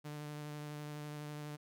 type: tone with vibrato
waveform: sawtooth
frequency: 148.9 Hz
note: D3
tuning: 24 cents sharp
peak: -39 dBFS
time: 0.04-1.57 s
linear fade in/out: 20 ms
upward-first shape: triangle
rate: 12 Hz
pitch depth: 17 cents each way
effects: none